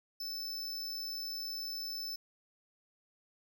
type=tone; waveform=square; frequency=5274 Hz; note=E8; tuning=in tune; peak=-38 dBFS; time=0.2-2.16 s; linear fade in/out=5 ms; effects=none